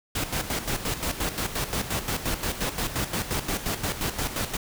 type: noise with tremolo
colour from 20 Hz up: pink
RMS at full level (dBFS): -27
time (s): 0.15-4.57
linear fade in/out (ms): 5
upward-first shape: square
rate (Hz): 5.7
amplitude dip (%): 65
effects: none